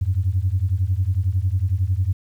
sine beating tone pair, 88.1 / 99.1 Hz, F2 / G2, +16 / +19 cents, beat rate 11 Hz, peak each -20 dBFS, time 0.01-2.13 s, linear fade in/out 10 ms, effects tanh soft clip ceiling -10 dBFS + 9-bit

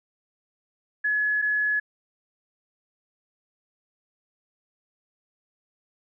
sine tone pair in turn, 1698 / 1698 Hz, G#6 / G#6, +38 / +38 cents, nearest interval unison, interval 0 cents, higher neither, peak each -21 dBFS, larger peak neither, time 1.04-1.42 / 1.42-1.8 s, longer neither, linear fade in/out 10 ms, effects none

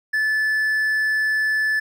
triangle tone, 1740 Hz, A6, 20 cents flat, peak -16 dBFS, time 0.13-1.8 s, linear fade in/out 10 ms, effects none

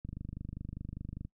click train, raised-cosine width 5 ms, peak -28 dBFS, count 31, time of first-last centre 0.05-1.25 s, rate 25 Hz, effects noise-tail reverb RT60 0.1 s tail -23 dB re dry

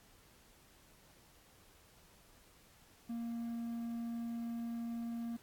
triangle tone with quantisation, 233.1 Hz, A#3, in tune, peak -36 dBFS, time 3.09-5.37 s, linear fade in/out 10 ms, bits 11, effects pink hiss -64 dBFS RMS until 5.42 s + AAC 64 kbps

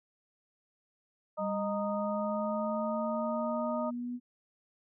harmonic tone, 309.6 Hz, D#4, 9 cents flat, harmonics 2 / 3 / 4, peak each -33 / -39 / -39 dBFS, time 1.37-3.91 s, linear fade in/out 20 ms
sine linear sweep, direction up, 196 to 246.1 Hz, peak -34 dBFS, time 1.38-4.2 s, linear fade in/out 50 ms
effects none

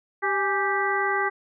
harmonic tone with a mistuned harmonic, 392.2 Hz, G4, 1 cent sharp, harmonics 1 / 2 / 3 / 4 / 5, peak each -28 / -28 / -28 / -28 / -28 dBFS, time 0.22-1.3 s, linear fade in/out 20 ms, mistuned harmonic 2, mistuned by +82 cents, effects none

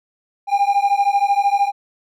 triangle beating tone pair, 797 / 810 Hz, G5 / G#5, +28 / -43 cents, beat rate 13 Hz, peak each -15 / -15 dBFS, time 0.47-1.72 s, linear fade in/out 50 ms, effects none

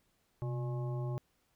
harmonic tone with a mistuned harmonic, 120 Hz, B2, 49 cents flat, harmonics 1 / 3 / 5 / 7 / 9, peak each -34 / -44 / -48 / -51 / -53 dBFS, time 0.42-1.18 s, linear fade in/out 0 ms, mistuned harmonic 1, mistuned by +120 cents, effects pink hiss -75 dBFS RMS until 1.55 s

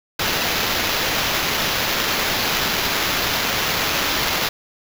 blue noise with sample-and-hold, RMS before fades -21 dBFS, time 0.19-4.49 s, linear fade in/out 5 ms, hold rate 8820 Hz, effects none

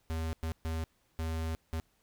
square tone bursts at uneven times, 80.8 Hz, E2, 34 cents flat, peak -33 dBFS, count 5, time 0.1-0.33 / 0.43-0.52 / 0.65-0.84 / 1.19-1.55 / 1.73-1.8 s, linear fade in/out 0 ms, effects pink hiss -72 dBFS RMS until 2.02 s

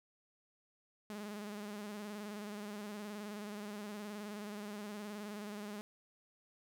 sawtooth tone with vibrato, 207.7 Hz, G#3, in tune, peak -39 dBFS, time 1.1-5.81 s, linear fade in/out 0 ms, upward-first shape square, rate 19 Hz, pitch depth 40 cents each way, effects none

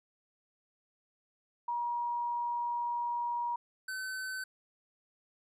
sine / square tone pair in turn, 954 / 1524.5 Hz, A#5 / G6, +40 / -49 cents, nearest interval minor sixth, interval 811 cents, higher second, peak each -31 / -37 dBFS, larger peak first, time 1.68-3.56 / 3.88-4.44 s, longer first, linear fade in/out 5 ms, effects resampled to 32000 Hz

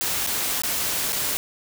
white noise with dropouts, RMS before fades -25 dBFS, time 0.01-1.37 s, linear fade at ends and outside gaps 0 ms, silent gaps 0.265-0.272 / 0.619-0.635 / 1.123-1.129 s, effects none

